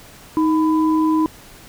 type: tone pair together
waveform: sine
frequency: 314.1 / 1000 Hz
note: D#4 / B5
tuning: +16 / +21 cents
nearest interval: octave + minor sixth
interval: 2005 cents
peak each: -14 / -22 dBFS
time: 0.37-1.26 s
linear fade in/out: 0 ms
effects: pink hiss -43 dBFS RMS until 1.68 s